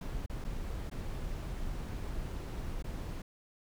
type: noise with dropouts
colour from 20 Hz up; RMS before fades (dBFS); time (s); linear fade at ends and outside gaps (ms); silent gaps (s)
brown; -38; 0.01-3.22; 5; 0.262-0.296 / 0.443-0.447 / 0.899-0.913 / 2.825-2.841
effects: none